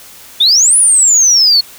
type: exponential two-way sweep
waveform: sine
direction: up then down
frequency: 3431 to 10080 to 4297 Hz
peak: -4 dBFS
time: 0.4-1.61 s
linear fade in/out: 10 ms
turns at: 0.77 s
effects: tanh soft clip ceiling -1 dBFS + white hiss -36 dBFS RMS until 1.78 s